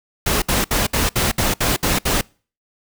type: noise bursts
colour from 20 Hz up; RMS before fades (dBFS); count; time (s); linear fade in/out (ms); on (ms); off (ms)
pink; -18; 9; 0.26-2.212; 5; 160; 64
effects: noise-tail reverb RT60 0.4 s tail -26 dB re dry